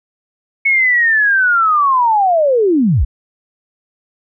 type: linear sweep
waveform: sine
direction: down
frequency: 2213 to 41.2 Hz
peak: -9 dBFS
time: 0.65-3.05 s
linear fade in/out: 10 ms
effects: none